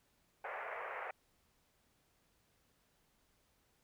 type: band-pass noise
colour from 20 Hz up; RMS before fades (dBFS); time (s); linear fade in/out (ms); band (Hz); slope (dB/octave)
pink; -44; 0.44-1.11; 5; 470 to 2300; 48
effects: pink hiss -75 dBFS RMS until 3.83 s